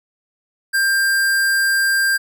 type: tone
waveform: square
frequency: 1590 Hz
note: G6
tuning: 24 cents sharp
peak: -15 dBFS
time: 0.73-2.18 s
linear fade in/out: 20 ms
effects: none